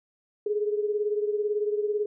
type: beating tone pair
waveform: sine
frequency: 415.3 / 433.3 Hz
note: G#4 / A4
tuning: 0 / -27 cents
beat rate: 18 Hz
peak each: -25 / -31 dBFS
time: 0.46-2.06 s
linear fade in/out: 5 ms
effects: none